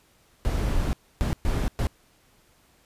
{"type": "noise bursts at uneven times", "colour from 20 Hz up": "brown", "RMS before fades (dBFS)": -24, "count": 4, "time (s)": [[0.45, 0.93], [1.21, 1.33], [1.45, 1.68], [1.79, 1.87]], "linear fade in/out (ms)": 0, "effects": ["pink hiss -61 dBFS RMS until 2.85 s", "resampled to 32000 Hz"]}